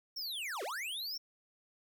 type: linear two-way sweep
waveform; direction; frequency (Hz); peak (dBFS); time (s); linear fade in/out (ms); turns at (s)
square; down then up; 5588 to 349.2 to 5588; -38; 0.16-1.18; 10; 0.63
effects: none